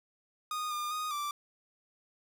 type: tone with pitch steps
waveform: 45% pulse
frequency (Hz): 1234 / 1208 / 1240 / 1172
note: D#6 / D6 / D#6 / D6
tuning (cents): -15 / +48 / -6 / -4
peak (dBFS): -33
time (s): 0.51-1.31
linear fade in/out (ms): 2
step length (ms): 200
effects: none